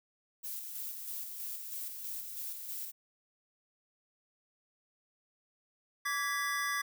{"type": "noise with tremolo", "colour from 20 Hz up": "violet", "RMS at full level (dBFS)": -40, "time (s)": [0.43, 2.92], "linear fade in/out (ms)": 20, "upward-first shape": "square", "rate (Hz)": 3.1, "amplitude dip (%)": 35}
{"type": "chord", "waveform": "square", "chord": "G# diminished", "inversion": "second", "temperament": "equal with one note detuned", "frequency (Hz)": [1155.1, 1661.2, 1975.5], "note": ["D6", "G#6", "B6"], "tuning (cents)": [-29, 0, 0], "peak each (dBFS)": -37, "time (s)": [6.05, 6.82], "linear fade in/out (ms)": 10}
{"effects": []}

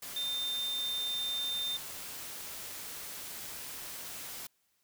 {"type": "tone in noise", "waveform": "sine", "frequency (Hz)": 3600, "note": "A7", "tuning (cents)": 39, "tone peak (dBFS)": -32, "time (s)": [0.16, 1.77], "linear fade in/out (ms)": 5, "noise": "white", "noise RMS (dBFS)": -43, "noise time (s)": [0.02, 4.47], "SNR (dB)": 8, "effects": ["white hiss -75 dBFS RMS until 4.83 s"]}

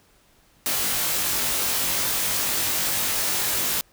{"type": "noise with comb filter", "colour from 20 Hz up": "white", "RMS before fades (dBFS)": -24, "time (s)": [0.66, 3.81], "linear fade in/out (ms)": 0, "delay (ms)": 20, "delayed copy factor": 0.9, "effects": ["pink hiss -59 dBFS RMS until 3.92 s"]}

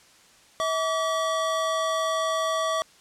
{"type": "tone pair together", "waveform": "square", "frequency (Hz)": [644.3, 1148], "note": ["E5", "D6"], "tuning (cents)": [-40, -40], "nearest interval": "minor seventh", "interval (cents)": 1000, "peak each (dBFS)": -27, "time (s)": [0.6, 2.82], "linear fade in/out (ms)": 0, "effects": ["white hiss -55 dBFS RMS until 3 s", "low-pass 8000 Hz 12 dB/octave"]}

